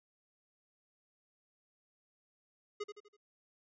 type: tone with echo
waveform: square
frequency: 415.3 Hz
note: G#4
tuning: in tune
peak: -37 dBFS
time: 2.8-2.84 s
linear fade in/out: 10 ms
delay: 82 ms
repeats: 4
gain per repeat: -7 dB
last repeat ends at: 3.168 s
effects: resampled to 16000 Hz